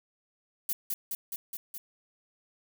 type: noise with echo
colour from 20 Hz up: violet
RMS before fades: -30 dBFS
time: 0.69-0.73 s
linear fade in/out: 2 ms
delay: 210 ms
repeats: 5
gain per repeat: -2 dB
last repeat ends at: 1.78 s
effects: none